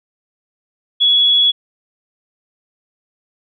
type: tone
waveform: sine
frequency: 3372 Hz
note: G#7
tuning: 26 cents sharp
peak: -9 dBFS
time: 1-1.52 s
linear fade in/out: 20 ms
effects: none